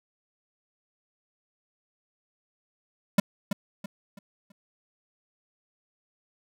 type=tone with echo; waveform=square; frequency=199.2 Hz; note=G3; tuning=28 cents sharp; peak=-16 dBFS; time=3.18-3.2 s; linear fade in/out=5 ms; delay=330 ms; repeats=4; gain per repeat=-9 dB; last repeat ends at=4.52 s; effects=none